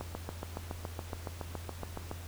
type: click train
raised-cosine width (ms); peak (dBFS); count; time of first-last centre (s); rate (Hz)
1; -23; 16; 0.01-2.114; 7.13
effects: added 85 Hz sine -42 dBFS peak until 2.27 s + pink hiss -50 dBFS RMS until 2.27 s